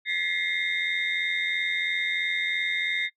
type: tone cluster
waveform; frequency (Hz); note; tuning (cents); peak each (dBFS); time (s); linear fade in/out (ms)
sine; 1727 / 1938 / 2033 / 2116 / 3679; A6 / B6 / B6 / C7 / A#7; -33 / -33 / +50 / +19 / -24; -34 / -34 / -34 / -27 / -31; 0.05-3.1; 50
effects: noise-tail reverb RT60 0.1 s tail -21 dB re dry + tanh soft clip ceiling -16 dBFS